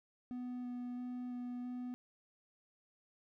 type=tone with vibrato; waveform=triangle; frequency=246.9 Hz; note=B3; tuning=in tune; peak=-38 dBFS; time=0.31-1.94 s; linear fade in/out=0 ms; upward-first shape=square; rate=1.5 Hz; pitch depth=8 cents each way; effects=none